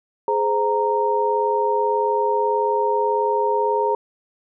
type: tone cluster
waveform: sine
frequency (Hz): 418.7 / 517 / 928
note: G#4 / C5 / A#5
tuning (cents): +14 / -21 / -8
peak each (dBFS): -21 / -24 / -20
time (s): 0.28-3.95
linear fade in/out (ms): 2
effects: none